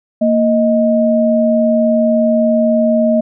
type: tone pair together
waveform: sine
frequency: 231.1 / 625.4 Hz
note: A#3 / D#5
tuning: -15 / +9 cents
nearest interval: octave + perfect fourth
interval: 1724 cents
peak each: -12 dBFS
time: 0.21-3.21 s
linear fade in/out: 10 ms
effects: none